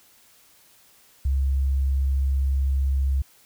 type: tone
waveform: sine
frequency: 67.7 Hz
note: C#2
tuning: 40 cents flat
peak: -19 dBFS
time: 1.25-3.22 s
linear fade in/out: 5 ms
effects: white hiss -56 dBFS RMS until 3.45 s